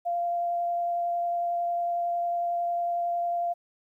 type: tone with vibrato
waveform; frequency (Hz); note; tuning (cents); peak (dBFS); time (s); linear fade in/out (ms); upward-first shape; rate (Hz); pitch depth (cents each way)
sine; 693; F5; -14; -25; 0.05-3.54; 20; triangle; 11; 9
effects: 11-bit